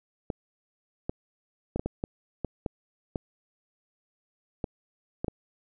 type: clicks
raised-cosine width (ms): 2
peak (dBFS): -16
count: 12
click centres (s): 0.302 / 1.095 / 1.76 / 1.795 / 1.86 / 2.039 / 2.447 / 2.662 / 3.158 / 4.642 / 5.245 / 5.282
effects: none